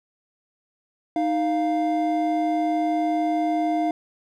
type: tone pair together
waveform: triangle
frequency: 311.1 / 697.7 Hz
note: D#4 / F5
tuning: 0 / -2 cents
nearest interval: octave + major second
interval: 1398 cents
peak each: -21 dBFS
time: 1.16-3.91 s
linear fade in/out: 2 ms
effects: none